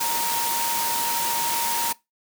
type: tone in noise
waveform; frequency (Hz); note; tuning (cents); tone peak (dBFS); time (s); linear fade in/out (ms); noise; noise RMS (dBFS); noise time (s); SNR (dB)
sine; 932.3; A#5; 0; -26; 0-1.93; 10; white; -26; 0-1.93; -3
effects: noise-tail reverb RT60 0.2 s tail -21 dB re dry + high-pass 150 Hz 12 dB/octave